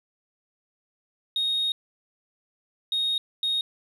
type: tone bursts at uneven times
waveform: sine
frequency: 3729 Hz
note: A#7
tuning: in tune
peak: -21 dBFS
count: 3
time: 1.36-1.72 / 2.92-3.18 / 3.43-3.61 s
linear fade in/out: 2 ms
effects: tanh soft clip ceiling -20 dBFS + 10-bit